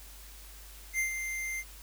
square tone with ADSR envelope, 2093 Hz, C7, in tune, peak -27 dBFS, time 0.93-1.64 s, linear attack 60 ms, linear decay 110 ms, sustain -7 dB, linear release 48 ms, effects added 50 Hz sine -49 dBFS peak until 1.82 s + white hiss -52 dBFS RMS until 1.82 s

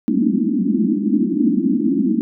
pink band-pass noise, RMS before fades -17 dBFS, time 0.08-2.21 s, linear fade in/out 0 ms, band 190 to 330 Hz, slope 96 dB/octave, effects none

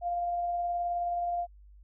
sine tone with tremolo, 698.5 Hz, F5, in tune, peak -27 dBFS, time 0.01-1.47 s, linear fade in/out 50 ms, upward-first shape triangle, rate 19 Hz, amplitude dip 25%, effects added 50 Hz sine -51 dBFS peak until 1.83 s

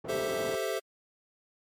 pink band-pass noise, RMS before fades -40 dBFS, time 0.04-0.56 s, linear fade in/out 10 ms, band 170 to 780 Hz, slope 12 dB/octave
square chord, A minor seventh, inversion third, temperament equal, 392 / 440 / 523.3 / 659.3 Hz, G4 / A4 / C5 / E5, 0 / 0 / 0 / 0 cents, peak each -36 dBFS, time 0.08-0.8 s, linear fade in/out 20 ms
effects MP3 64 kbps

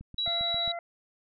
click train, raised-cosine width 5 ms, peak -32 dBFS, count 6, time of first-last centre 0.01-0.678 s, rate 7.49 Hz
sine tone, 3898 Hz, B7, 23 cents flat, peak -27 dBFS, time 0.18-0.72 s, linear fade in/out 5 ms
harmonic tone, 685 Hz, F5, 34 cents flat, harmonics 1 / 2 / 3, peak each -34 / -44 / -43 dBFS, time 0.26-0.79 s, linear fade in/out 2 ms
effects none

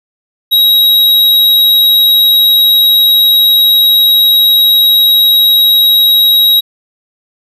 square tone, 3828 Hz, A#7, 45 cents sharp, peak -5 dBFS, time 0.51-6.61 s, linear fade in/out 20 ms, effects resampled to 32000 Hz

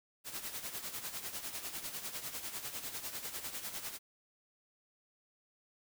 white noise with tremolo, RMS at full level -40 dBFS, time 0.24-3.99 s, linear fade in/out 50 ms, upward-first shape sine, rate 10 Hz, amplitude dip 65%, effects none

